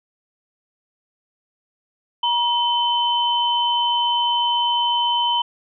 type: tone pair together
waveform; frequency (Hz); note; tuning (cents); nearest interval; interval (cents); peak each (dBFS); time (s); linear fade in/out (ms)
sine; 954 / 3056; A#5 / G7; +40 / -45; octave + minor sixth; 2015; -19 / -20; 2.23-5.42; 5
effects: none